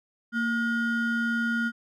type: ring-modulated tone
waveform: triangle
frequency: 830.6 Hz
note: G#5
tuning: in tune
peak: -19 dBFS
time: 0.32-1.72 s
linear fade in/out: 50 ms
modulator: 600 Hz
effects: none